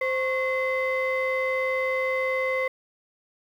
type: tone cluster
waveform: sine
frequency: 521 / 1094 / 2051 Hz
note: C5 / C#6 / C7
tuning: -7 / -23 / -35 cents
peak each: -24 / -31 / -26 dBFS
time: 0.01-2.68 s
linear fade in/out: 5 ms
effects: tanh soft clip ceiling -18 dBFS + 9-bit